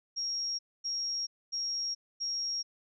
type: tone bursts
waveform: sine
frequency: 5588 Hz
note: F8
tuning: in tune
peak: -31 dBFS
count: 4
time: 0.16-2.63 s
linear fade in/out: 20 ms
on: 430 ms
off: 250 ms
effects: none